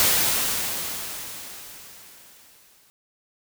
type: noise with exponential decay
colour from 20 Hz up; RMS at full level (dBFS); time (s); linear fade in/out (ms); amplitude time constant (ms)
white; -18; 0-2.9; 0; 630
effects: none